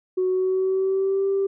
sine tone with pitch glide, 370 to 392 Hz, F#4 to G4, 0 to 0 cents, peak -18 dBFS, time 0.17-1.47 s, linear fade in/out 10 ms, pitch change +100 cents, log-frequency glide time 0.28-1.27 s, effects tanh soft clip ceiling -15 dBFS

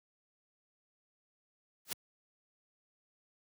white noise with exponential growth, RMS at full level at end -32 dBFS, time 1.85-1.93 s, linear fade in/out 2 ms, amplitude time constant 17 ms, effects high-pass 100 Hz 12 dB/octave

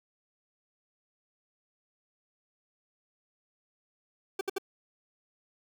40% pulse tone bursts, 387.3 Hz, G4, 21 cents flat, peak -28 dBFS, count 3, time 4.39-4.583 s, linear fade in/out 5 ms, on 21 ms, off 65 ms, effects none

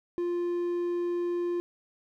triangle tone, 349.2 Hz, F4, in tune, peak -25 dBFS, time 0.18-1.6 s, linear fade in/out 0 ms, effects none

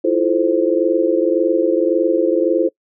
sine chord, F major seventh, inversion third, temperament just, 327.4 / 349.2 / 436.5 / 523.8 Hz, E4 / F4 / A4 / C5, -12 / 0 / -14 / +2 cents, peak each -18 / -18 / -20 / -18 dBFS, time 0.04-2.69 s, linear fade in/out 10 ms, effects noise-tail reverb RT60 0.1 s tail -25 dB re dry

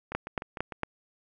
two click trains, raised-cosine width 0.5 ms, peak -22 / -13 dBFS, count 5 / 4, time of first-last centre 0.12-0.722 / 0.15-0.833 s, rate 6.64 / 4.39 Hz, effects none

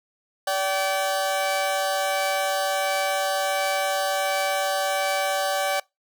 sawtooth tone pair together, 577.1 / 769 Hz, D5 / G5, -30 / -33 cents, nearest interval perfect fourth, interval 497 cents, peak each -21 / -21 dBFS, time 0.47-5.8 s, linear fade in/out 5 ms, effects noise-tail reverb RT60 0.2 s tail -24 dB re dry

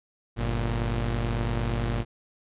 sawtooth tone pair together, 49 / 116.54 Hz, G1 / A#2, 0 / 0 cents, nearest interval octave + minor third, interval 1500 cents, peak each -24 dBFS, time 0.36-2.05 s, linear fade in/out 50 ms, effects resampled to 8000 Hz

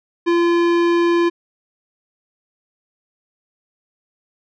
sine tone with tanh clipping, 342.7 Hz, F4, 33 cents flat, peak -15 dBFS, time 0.26-1.3 s, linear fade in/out 20 ms, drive 18 dB, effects none

